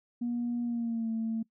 sine tone with pitch glide, 239.4 to 224.7 Hz, A#3 to A3, +46 to +37 cents, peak -28 dBFS, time 0.21-1.43 s, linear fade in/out 10 ms, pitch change -109 cents, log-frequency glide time 0.63-1.1 s, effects noise-tail reverb RT60 0.1 s tail -22 dB re dry + tanh soft clip ceiling -25 dBFS

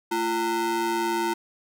square ring-modulated tone, 284.4 Hz, C#4, 45 cents sharp, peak -21 dBFS, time 0.11-1.34 s, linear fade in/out 10 ms, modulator 628 Hz, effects none

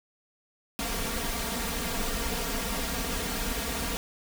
pink noise with comb filter, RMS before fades -31 dBFS, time 0.79-3.97 s, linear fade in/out 0 ms, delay 4.3 ms, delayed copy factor +0.8, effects none

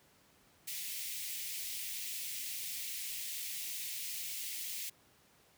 white high-pass noise, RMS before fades -41 dBFS, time 0.67-4.9 s, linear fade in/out 10 ms, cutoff 2000 Hz, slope 48 dB/octave, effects pink hiss -66 dBFS RMS until 5.57 s + high-pass 80 Hz 12 dB/octave

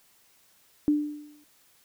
sine tone with exponential decay, 296.8 Hz, D4, 18 cents sharp, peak -17 dBFS, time 0.88-1.44 s, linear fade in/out 0 ms, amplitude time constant 120 ms, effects white hiss -62 dBFS RMS until 1.84 s

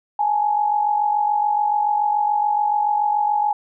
sine tone pair together, 833 / 880 Hz, G#5 / A5, +5 / 0 cents, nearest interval minor second, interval 95 cents, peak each -17 / -24 dBFS, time 0.19-3.53 s, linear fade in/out 5 ms, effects none

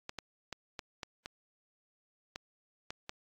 clicks, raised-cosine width 0.2 ms, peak -22 dBFS, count 9, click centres 0.094 / 0.187 / 0.527 / 0.792 / 1.032 / 1.259 / 2.359 / 2.905 / 3.094 s, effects AAC 48 kbps

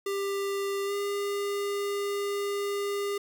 square tone with pitch glide, 396.6 to 403.8 Hz, G4 to G#4, +20 to -49 cents, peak -29 dBFS, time 0.06-3.18 s, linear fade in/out 5 ms, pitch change +31 cents, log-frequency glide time 0.85-0.93 s, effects 10-bit

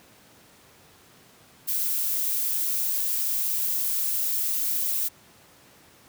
violet noise, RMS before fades -26 dBFS, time 1.67-5.09 s, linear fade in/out 20 ms, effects pink hiss -54 dBFS RMS until 6.08 s + high-pass 100 Hz 12 dB/octave

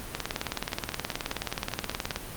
two click trains, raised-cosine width 0.2 ms, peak -11 / -19 dBFS, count 39 / 8, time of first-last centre 0.15-2.161 / 0.72-2.114 s, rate 18.9 / 5.02 Hz, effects pink hiss -40 dBFS RMS until 2.36 s + Opus 32 kbps

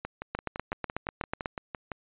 two click trains, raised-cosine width 0.5 ms, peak -15 / -19 dBFS, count 10 / 12, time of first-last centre 0.35-1.458 / 0.05-1.918 s, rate 8.12 / 5.89 Hz, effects resampled to 8000 Hz

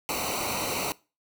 pink noise with comb filter, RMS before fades -30 dBFS, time 0.09-0.92 s, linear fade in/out 0 ms, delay 0.59 ms, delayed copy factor -0.85, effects noise-tail reverb RT60 0.3 s tail -21 dB re dry

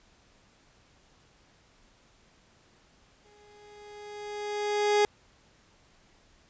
30% pulse tone with exponential growth, 415.3 Hz, G#4, in tune, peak -17 dBFS, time 3.25-5.05 s, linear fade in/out 1 ms, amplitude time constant 390 ms, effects pink hiss -62 dBFS RMS until 6.49 s + resampled to 16000 Hz

